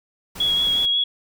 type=noise; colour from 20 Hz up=pink; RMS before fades=-36 dBFS; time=0.35-0.86 s; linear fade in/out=10 ms
type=tone with vibrato; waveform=sine; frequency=3332 Hz; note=G#7; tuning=5 cents sharp; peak=-17 dBFS; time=0.4-1.04 s; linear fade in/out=5 ms; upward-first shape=triangle; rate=5.5 Hz; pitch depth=22 cents each way
effects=none